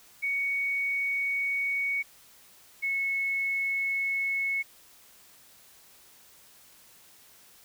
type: tone pair in turn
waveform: sine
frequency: 2232 / 2196 Hz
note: C#7 / C#7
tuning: +11 / -17 cents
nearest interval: unison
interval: 28 cents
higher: first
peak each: -26 dBFS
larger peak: neither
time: 0.22-2.03 / 2.82-4.63 s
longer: neither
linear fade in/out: 20 ms
effects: white hiss -56 dBFS RMS until 7.64 s